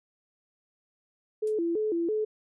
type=tone with vibrato; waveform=sine; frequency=381.1 Hz; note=G4; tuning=49 cents flat; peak=-25 dBFS; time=1.42-2.25 s; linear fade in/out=10 ms; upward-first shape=square; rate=3 Hz; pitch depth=210 cents each way
type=noise with exponential decay; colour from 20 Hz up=violet; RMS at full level=-40 dBFS; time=1.47-1.57 s; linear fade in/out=2 ms; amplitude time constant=20 ms
effects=resampled to 24000 Hz